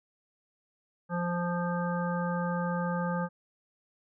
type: harmonic tone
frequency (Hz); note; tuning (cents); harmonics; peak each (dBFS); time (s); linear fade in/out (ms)
174.61; F3; 0; 1 / 3 / 5 / 7 / 9; -30 / -35 / -37 / -38 / -40; 1.09-3.29; 50
effects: none